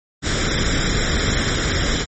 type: noise with comb filter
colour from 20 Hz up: pink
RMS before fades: -19 dBFS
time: 0.22-2.06 s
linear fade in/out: 50 ms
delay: 0.56 ms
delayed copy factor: +0.6
effects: MP3 32 kbps